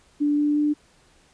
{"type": "tone with pitch steps", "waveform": "sine", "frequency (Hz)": [292.7, 294.7, 296.8], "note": ["D4", "D4", "D4"], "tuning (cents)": [-6, 6, 18], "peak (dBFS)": -18, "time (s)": [0.2, 0.74], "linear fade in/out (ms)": 20, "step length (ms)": 180, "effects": ["pink hiss -58 dBFS RMS until 1.33 s", "resampled to 22050 Hz"]}